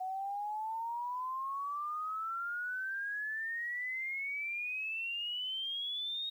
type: exponential sweep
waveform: sine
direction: up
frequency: 740 to 3759 Hz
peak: -35 dBFS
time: 0-6.3 s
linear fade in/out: 10 ms
effects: 11-bit